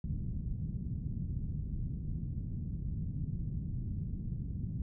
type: low-pass noise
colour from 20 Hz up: white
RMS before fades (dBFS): -37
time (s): 0.04-4.82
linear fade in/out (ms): 2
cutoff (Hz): 170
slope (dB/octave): 24
effects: none